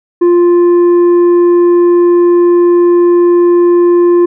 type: tone with tanh clipping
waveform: sine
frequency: 349.2 Hz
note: F4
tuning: in tune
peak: -5 dBFS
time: 0.21-4.26 s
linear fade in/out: 10 ms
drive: 5 dB
effects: none